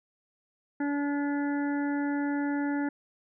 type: harmonic tone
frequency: 286.8 Hz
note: D4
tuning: 41 cents flat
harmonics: 1 / 2 / 3 / 5 / 6 / 7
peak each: -27 / -41 / -38 / -41 / -41 / -48 dBFS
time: 0.8-2.89 s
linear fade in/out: 5 ms
effects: none